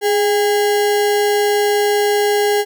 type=tone with sample-and-hold; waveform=sine; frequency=415.3 Hz; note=G#4; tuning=in tune; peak=-12 dBFS; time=0.01-2.65 s; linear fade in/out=50 ms; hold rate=1225 Hz; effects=none